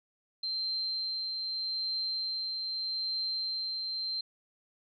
sine tone with tremolo, 4135 Hz, C8, 21 cents flat, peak -30 dBFS, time 0.43-4.21 s, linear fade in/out 5 ms, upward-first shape triangle, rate 0.81 Hz, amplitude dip 30%, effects none

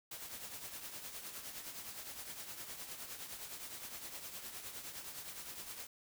white noise with tremolo, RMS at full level -45 dBFS, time 0.11-5.87 s, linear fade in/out 5 ms, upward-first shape triangle, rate 9.7 Hz, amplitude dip 60%, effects none

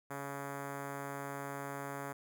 5% pulse tone with notch filter, 140 Hz, C#3, 18 cents sharp, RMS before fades -42 dBFS, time 0.1-2.13 s, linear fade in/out 10 ms, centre 4100 Hz, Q 0.71, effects none

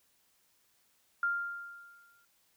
sine tone with exponential decay, 1396.9 Hz, F6, in tune, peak -26 dBFS, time 1.23-2.25 s, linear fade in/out 2 ms, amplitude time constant 220 ms, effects white hiss -71 dBFS RMS until 2.56 s

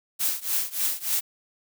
blue noise with tremolo, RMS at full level -23 dBFS, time 0.19-1.21 s, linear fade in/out 20 ms, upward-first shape triangle, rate 3.4 Hz, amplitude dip 95%, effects none

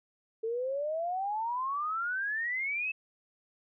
sine exponential sweep, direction up, 440 to 2637 Hz, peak -30 dBFS, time 0.43-2.92 s, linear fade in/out 10 ms, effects none

